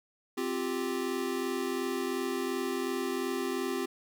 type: chord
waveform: square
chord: C suspended fourth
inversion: none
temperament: equal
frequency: 261.6 / 349.2 / 392 Hz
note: C4 / F4 / G4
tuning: 0 / 0 / 0 cents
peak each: -36 / -36 / -35 dBFS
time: 0.37-3.86 s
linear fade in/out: 10 ms
effects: none